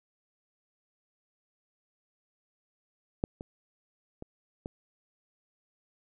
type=clicks; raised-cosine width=2 ms; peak=-14 / -26 / -27 / -23 dBFS; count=4; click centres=3.239 / 3.409 / 4.224 / 4.659 s; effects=none